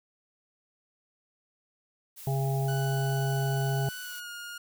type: noise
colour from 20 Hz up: blue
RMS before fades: -45 dBFS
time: 2.16-4.21 s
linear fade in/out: 20 ms
type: harmonic tone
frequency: 135.8 Hz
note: C#3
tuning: 35 cents flat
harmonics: 1 / 3 / 5 / 6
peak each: -26 / -36 / -37 / -38 dBFS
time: 2.27-3.89 s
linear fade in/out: 2 ms
type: tone with pitch glide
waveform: sawtooth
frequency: 1487 to 1422.3 Hz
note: F#6 to F6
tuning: +8 to +31 cents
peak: -35 dBFS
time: 2.68-4.58 s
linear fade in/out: 5 ms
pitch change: -77 cents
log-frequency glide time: 4.01-4.3 s
effects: none